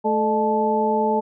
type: harmonic tone with a mistuned harmonic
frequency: 217.5 Hz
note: A3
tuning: 20 cents flat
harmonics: 1 / 2 / 3 / 4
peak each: -24 / -22 / -26 / -21 dBFS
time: 0.04-1.21 s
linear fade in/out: 20 ms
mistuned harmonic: 3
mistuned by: -120 cents
effects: none